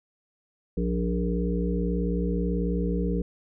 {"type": "harmonic tone with a mistuned harmonic", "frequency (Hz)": 58.4, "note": "A#1", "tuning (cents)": 4, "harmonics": [1, 3, 5, 7, 8], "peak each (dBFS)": [-28, -27, -33, -34, -33], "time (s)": [0.77, 3.22], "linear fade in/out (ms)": 5, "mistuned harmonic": 3, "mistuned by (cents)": 37, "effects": []}